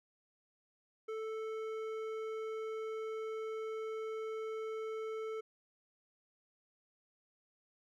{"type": "tone with hard clipping", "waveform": "sine", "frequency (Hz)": 440, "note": "A4", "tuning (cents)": 0, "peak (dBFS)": -40, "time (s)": [1.08, 5.41], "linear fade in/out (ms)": 10, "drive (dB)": 10, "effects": []}